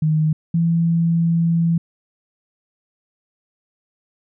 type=tone pair in turn; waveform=sine; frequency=155.56 / 167.17 Hz; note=D#3 / E3; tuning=0 / +25 cents; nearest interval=minor second; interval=125 cents; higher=second; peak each=-14 dBFS; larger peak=neither; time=0.02-0.33 / 0.54-1.78 s; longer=second; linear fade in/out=5 ms; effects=none